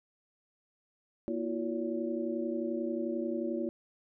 sine tone cluster, 236.7 / 330.1 / 361.4 / 567 Hz, A#3 / E4 / F#4 / C#5, +27 / +2 / -41 / +39 cents, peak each -36 / -35 / -37 / -39 dBFS, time 1.28-3.69 s, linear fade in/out 0 ms, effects none

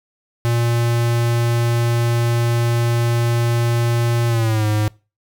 square tone with pitch glide, 118 to 106.35 Hz, A#2 to G#2, +22 to +42 cents, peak -16 dBFS, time 0.45-4.88 s, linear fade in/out 0 ms, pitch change -180 cents, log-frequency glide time 4.28-4.66 s, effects noise-tail reverb RT60 0.3 s tail -23 dB re dry

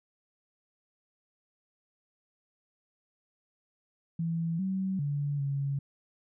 sine tone with pitch steps, 165.8 / 190.3 / 143.8 / 139.5 Hz, E3 / F#3 / D3 / C#3, +10 / +49 / -36 / +11 cents, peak -28 dBFS, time 4.19-5.79 s, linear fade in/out 5 ms, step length 400 ms, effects none

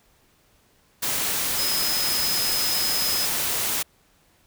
sine tone in noise, 5090 Hz, D#8, 39 cents sharp, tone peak -25 dBFS, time 1.58-3.26 s, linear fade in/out 10 ms, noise white, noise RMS -25 dBFS, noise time 1.02-3.83 s, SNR -3 dB, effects pink hiss -61 dBFS RMS until 4.46 s

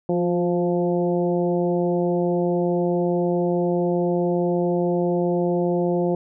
harmonic tone with a mistuned harmonic, 174.61 Hz, F3, in tune, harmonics 1 / 2 / 3 / 4 / 5, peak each -23 / -22 / -25 / -30 / -36 dBFS, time 0.09-6.15 s, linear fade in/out 2 ms, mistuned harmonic 2, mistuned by +23 cents, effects none

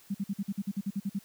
sine tone bursts, 198.6 Hz, G3, 23 cents sharp, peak -28 dBFS, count 12, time 0.1-1.191 s, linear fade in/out 10 ms, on 46 ms, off 49 ms, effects white hiss -58 dBFS RMS until 1.24 s

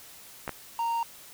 clicks, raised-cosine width 0.5 ms, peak -17 dBFS, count 2, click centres 0.478 / 0.493 s
triangle tone, 927 Hz, A#5, 10 cents flat, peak -24 dBFS, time 0.79-1.03 s, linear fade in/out 2 ms
effects white hiss -49 dBFS RMS until 1.33 s

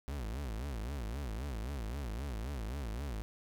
40% pulse tone with vibrato, 61.74 Hz, B1, in tune, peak -36 dBFS, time 0.08-3.22 s, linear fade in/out 0 ms, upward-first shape sine, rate 3.8 Hz, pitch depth 290 cents each way, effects none

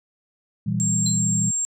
sine chord, E diminished, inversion second, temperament just, 118.67 / 164.81 / 197.78 Hz, Bb2 / E3 / G3, +31 / 0 / +16 cents, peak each -25 dBFS, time 0.66-1.51 s, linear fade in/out 10 ms
sine tone, 7459 Hz, A#8, in tune, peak -21 dBFS, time 0.8-1.65 s, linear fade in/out 0 ms
triangle tone with exponential decay, 4100 Hz, C8, 36 cents flat, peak -21 dBFS, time 1.06-1.23 s, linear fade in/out 2 ms, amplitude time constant 36 ms
effects tanh soft clip ceiling -8 dBFS

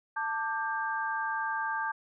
sine tone cluster, 889 / 1179 / 1588 Hz, A5 / D6 / G6, +18 / +6 / +22 cents, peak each -33 / -36 / -33 dBFS, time 0.16-1.92 s, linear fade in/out 10 ms, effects none

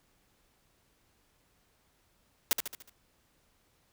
white noise with echo, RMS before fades -25 dBFS, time 2.51-2.53 s, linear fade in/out 0 ms, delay 73 ms, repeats 5, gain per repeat -6 dB, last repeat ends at 2.895 s, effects pink hiss -70 dBFS RMS until 3.92 s

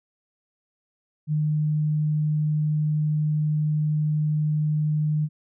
sine tone, 152.1 Hz, D#3, 39 cents flat, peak -20 dBFS, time 1.27-5.29 s, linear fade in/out 50 ms, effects none

